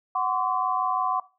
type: tone cluster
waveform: sine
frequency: 744 / 1034 / 1140 Hz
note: F#5 / C6 / C#6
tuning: +9 / -21 / +48 cents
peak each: -27 dBFS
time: 0.15-1.2 s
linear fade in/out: 5 ms
effects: noise-tail reverb RT60 0.3 s tail -17 dB re dry